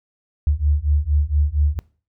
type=beating tone pair; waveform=sine; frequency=71.6 / 75.9 Hz; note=D2 / D#2; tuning=-43 / -42 cents; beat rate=4.3 Hz; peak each=-19 / -18 dBFS; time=0.47-1.79 s; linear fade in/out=0 ms; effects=noise-tail reverb RT60 0.4 s tail -21 dB re dry